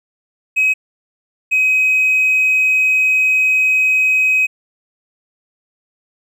triangle tone pair in turn, 2541 / 2530 Hz, D#7 / D#7, +36 / +28 cents, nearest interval unison, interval 8 cents, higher first, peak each -8 dBFS, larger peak neither, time 0.56-0.74 / 1.51-4.47 s, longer second, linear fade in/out 20 ms, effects tanh soft clip ceiling -7 dBFS

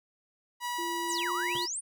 sawtooth tone, 971 Hz, B5, 30 cents flat, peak -28 dBFS, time 0.6-1.68 s, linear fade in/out 50 ms
sine tone with pitch glide, 342.5 to 351.5 Hz, F4 to F4, -34 to +11 cents, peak -36 dBFS, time 0.78-1.66 s, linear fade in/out 10 ms, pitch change +45 cents, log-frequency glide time 1.2-1.26 s
sine exponential two-way sweep, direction down then up, 9956 to 1003 to 9956 Hz, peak -32 dBFS, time 1.08-1.81 s, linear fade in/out 20 ms, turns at 1.32 s
sawtooth tone with exponential decay, 130.6 Hz, C3, 3 cents flat, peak -34 dBFS, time 1.55-1.63 s, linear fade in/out 2 ms, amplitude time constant 17 ms
effects none

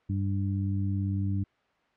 harmonic tone, 98 Hz, G2, in tune, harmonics 1 / 2 / 3, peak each -27 / -33 / -37 dBFS, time 0.09-1.44 s, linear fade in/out 10 ms, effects white hiss -67 dBFS RMS until 1.96 s + low-pass 2000 Hz 12 dB/octave

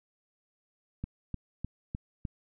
click train, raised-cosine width 5 ms, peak -22 dBFS, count 5, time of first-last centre 1.04-2.252 s, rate 3.3 Hz, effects none

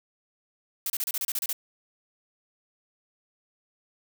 blue noise bursts, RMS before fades -29 dBFS, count 10, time 0.86-1.529 s, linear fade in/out 2 ms, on 39 ms, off 31 ms, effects none

